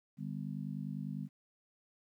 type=harmonic tone; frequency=50 Hz; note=G1; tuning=35 cents sharp; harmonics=3 / 4 / 5; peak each=-41 / -41 / -45 dBFS; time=0.17-1.29 s; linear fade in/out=50 ms; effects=12-bit